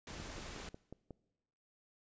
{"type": "noise", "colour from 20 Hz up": "pink", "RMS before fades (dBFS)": -47, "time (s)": [0.07, 0.69], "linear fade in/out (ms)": 2}
{"type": "click train", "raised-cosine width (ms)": 2, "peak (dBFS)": -34, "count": 6, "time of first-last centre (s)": [0.2, 1.107], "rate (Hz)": 5.51}
{"effects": ["noise-tail reverb RT60 1.0 s tail -22 dB re dry", "resampled to 16000 Hz"]}